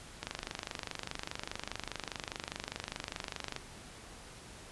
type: click train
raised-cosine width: 0.2 ms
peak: -19 dBFS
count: 84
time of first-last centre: 0.23-3.563 s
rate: 24.9 Hz
effects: pink hiss -51 dBFS RMS until 4.71 s + resampled to 24000 Hz